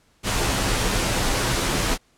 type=noise with comb filter; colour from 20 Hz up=pink; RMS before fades=-22 dBFS; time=0.23-1.98 s; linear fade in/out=50 ms; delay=13 ms; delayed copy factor=-0.55; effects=pink hiss -61 dBFS RMS until 2.17 s + low-pass 10000 Hz 12 dB/octave